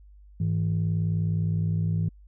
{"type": "tone pair together", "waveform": "sine", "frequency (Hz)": [102.4, 162.03], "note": ["G#2", "E3"], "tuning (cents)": [-24, -29], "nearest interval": "minor sixth", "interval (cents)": 795, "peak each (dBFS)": [-24, -24], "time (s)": [0.4, 2.09], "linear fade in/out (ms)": 5, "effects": ["tanh soft clip ceiling -18 dBFS", "added 50 Hz sine -48 dBFS peak until 2.27 s"]}